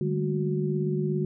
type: tone cluster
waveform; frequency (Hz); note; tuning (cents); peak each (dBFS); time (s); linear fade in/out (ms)
sine; 151 / 198.7 / 216 / 366.9; D3 / G3 / A3 / F#4; +48 / +24 / -32 / -15; -27 / -31 / -36 / -29; 0.01-1.25; 2
effects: none

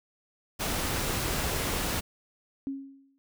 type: noise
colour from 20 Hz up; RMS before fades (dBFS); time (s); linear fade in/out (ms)
pink; -30; 0.59-2.01; 20
type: tone with exponential decay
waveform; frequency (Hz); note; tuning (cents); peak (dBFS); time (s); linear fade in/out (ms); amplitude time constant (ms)
sine; 273.1; C#4; -26; -28; 2.67-3.18; 0; 110
effects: none

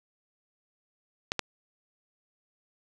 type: clicks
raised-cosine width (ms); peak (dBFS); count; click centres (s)
0.2; -10; 2; 1.319 / 1.393
effects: none

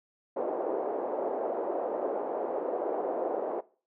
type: band-pass noise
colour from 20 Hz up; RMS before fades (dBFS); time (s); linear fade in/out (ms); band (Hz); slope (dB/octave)
white; -32; 0.36-3.61; 10; 370 to 660; 24
effects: noise-tail reverb RT60 0.4 s tail -21 dB re dry

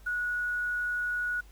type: tone with quantisation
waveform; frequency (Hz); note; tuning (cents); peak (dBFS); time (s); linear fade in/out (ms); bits
sine; 1461; F#6; -22; -28; 0.06-1.41; 10; 9
effects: added 50 Hz sine -50 dBFS peak until 1.51 s + pink hiss -61 dBFS RMS until 1.51 s

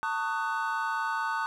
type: chord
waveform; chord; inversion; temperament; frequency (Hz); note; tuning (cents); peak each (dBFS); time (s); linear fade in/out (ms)
triangle; D# half-diminished seventh; second; just; 896 / 1120.1 / 1244.5 / 1493.4; A5 / C#6 / D#6 / F#6; +31 / +18 / 0 / +16; -30 / -34 / -33 / -31; 0.03-1.46; 0
effects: none

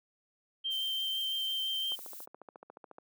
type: tone with vibrato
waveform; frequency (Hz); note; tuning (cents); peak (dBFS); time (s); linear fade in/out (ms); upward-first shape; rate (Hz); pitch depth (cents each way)
sine; 3136; G7; 0; -31; 0.64-1.96; 20; triangle; 5.9; 13
type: noise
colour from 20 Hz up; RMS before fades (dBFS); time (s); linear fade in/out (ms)
violet; -46; 0.7-2.26; 20
type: click train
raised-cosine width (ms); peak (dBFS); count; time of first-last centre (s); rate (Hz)
1; -32; 16; 1.92-2.984; 14.1
effects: high-pass 400 Hz 12 dB/octave

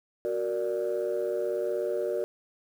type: chord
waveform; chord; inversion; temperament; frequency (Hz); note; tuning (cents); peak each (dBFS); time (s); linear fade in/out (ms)
sine; Gb augmented; none; equal; 370 / 466.2 / 587.3; Gb4 / Bb4 / D5; 0 / 0 / 0; -30; 0.25-2.24; 0
effects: tanh soft clip ceiling -21 dBFS + 9-bit

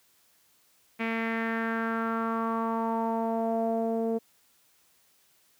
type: tone with low-pass filter sweep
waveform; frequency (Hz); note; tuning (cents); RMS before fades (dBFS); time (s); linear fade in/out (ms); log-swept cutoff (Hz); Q
sawtooth; 226.7; A#3; -48; -29; 0.99-4.19; 20; 2300 to 530; 4.2
effects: white hiss -65 dBFS RMS until 5.59 s + high-pass 60 Hz 12 dB/octave

